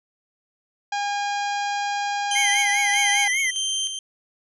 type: harmonic tone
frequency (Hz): 813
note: G#5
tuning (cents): -37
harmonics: 1 / 2 / 3 / 4 / 5 / 6 / 7 / 8 / 9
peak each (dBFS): -24 / -31 / -35 / -37 / -40 / -39 / -42 / -44 / -47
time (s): 0.92-3.28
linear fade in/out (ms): 5
type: tone with tremolo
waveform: 25% pulse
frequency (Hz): 3136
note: G7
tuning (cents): 0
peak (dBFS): -19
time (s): 2.31-3.99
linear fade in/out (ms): 2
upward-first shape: square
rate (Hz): 1.6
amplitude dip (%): 50
type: tone with vibrato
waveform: square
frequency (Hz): 2093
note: C7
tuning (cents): 0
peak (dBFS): -21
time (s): 2.35-3.51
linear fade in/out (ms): 10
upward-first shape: triangle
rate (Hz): 5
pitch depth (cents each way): 120
effects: resampled to 24000 Hz